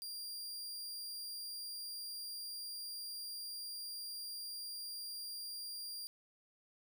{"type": "tone", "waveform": "sawtooth", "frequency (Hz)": 4777, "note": "D8", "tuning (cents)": 29, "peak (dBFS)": -40, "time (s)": [0.02, 6.07], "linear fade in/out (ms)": 0, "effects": []}